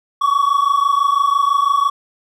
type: tone pair together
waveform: triangle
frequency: 1114 / 1140 Hz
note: C#6 / C#6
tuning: +8 / +48 cents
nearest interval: unison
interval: 40 cents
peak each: -13 dBFS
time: 0.21-1.9 s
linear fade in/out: 10 ms
effects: tanh soft clip ceiling -4 dBFS